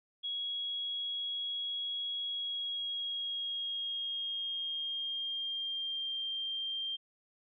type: tone with pitch glide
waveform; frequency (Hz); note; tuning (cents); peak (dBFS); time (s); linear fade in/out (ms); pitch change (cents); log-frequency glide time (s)
sine; 3322 to 3177; G#7 to G7; 0 to +23; -34; 0.23-6.97; 20; -77; 2.23-6.25
effects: none